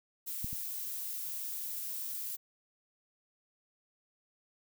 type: noise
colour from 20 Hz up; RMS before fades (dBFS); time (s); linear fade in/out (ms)
violet; -39; 0.26-2.37; 20
type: clicks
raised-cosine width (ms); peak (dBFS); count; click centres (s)
5; -26 / -31; 2; 0.445 / 0.53
effects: none